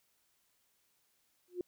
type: tone with exponential growth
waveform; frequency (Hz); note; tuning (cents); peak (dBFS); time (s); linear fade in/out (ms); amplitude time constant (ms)
sine; 357.3; F4; +40; -30; 1.48-1.61; 2; 27
effects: white hiss -75 dBFS RMS until 1.67 s